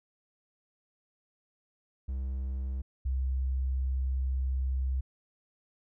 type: tone pair in turn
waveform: triangle / sine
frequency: 65.6 / 65.34 Hz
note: C2 / C2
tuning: +5 / -2 cents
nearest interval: unison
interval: 7 cents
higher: first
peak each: -29 / -27 dBFS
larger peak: second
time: 2.08-2.82 / 3.05-5.01 s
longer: second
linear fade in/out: 10 ms
effects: none